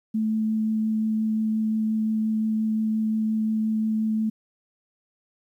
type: tone with vibrato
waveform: sine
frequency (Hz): 218.5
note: A3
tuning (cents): -12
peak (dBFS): -21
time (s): 0.14-4.3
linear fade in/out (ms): 10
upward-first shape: triangle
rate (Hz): 5.7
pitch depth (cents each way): 9
effects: 10-bit